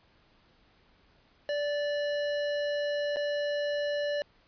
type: tone with dropouts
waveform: square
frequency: 583 Hz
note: D5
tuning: 13 cents flat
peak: -29 dBFS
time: 1.49-4.22 s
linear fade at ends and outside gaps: 1 ms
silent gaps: 3.161-3.168 s
effects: pink hiss -64 dBFS RMS until 4.47 s + resampled to 11025 Hz